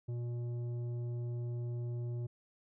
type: tone with tanh clipping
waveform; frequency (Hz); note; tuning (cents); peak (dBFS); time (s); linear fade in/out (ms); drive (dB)
triangle; 120; B2; -49; -37; 0.08-2.27; 10; 13
effects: none